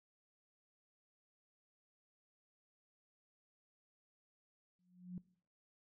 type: tone with exponential growth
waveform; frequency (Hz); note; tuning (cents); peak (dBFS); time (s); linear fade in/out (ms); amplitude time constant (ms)
sine; 180; F#3; -47; -39; 4.79-5.18; 2; 84
effects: noise-tail reverb RT60 0.6 s tail -22 dB re dry